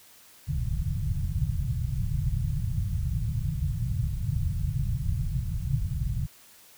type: low-pass noise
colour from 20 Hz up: white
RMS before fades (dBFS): -28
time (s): 0.47-6.27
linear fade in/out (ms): 20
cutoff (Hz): 150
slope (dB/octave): 48
effects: white hiss -54 dBFS RMS until 6.77 s